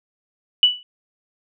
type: tone with exponential decay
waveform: sine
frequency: 2960 Hz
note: F#7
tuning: in tune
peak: -6 dBFS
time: 0.63-0.83 s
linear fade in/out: 1 ms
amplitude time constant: 43 ms
effects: none